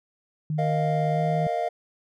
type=tone with pitch glide; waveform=sine; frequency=153.8 to 158.4 Hz; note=D#3 to D#3; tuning=-20 to +31 cents; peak=-24 dBFS; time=0.5-1.47 s; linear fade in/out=2 ms; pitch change=+51 cents; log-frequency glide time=1.13-1.19 s
type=chord; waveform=triangle; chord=Bb suspended fourth; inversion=none; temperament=just; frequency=466.2 / 621.6 / 699.2 Hz; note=Bb4 / Eb5 / F5; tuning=0 / -2 / +2 cents; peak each=-30 / -27 / -24 dBFS; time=0.58-1.69 s; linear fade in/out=10 ms
effects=none